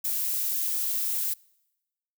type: noise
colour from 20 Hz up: violet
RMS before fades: -28 dBFS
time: 0.04-1.34 s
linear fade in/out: 10 ms
effects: noise-tail reverb RT60 1.0 s tail -26 dB re dry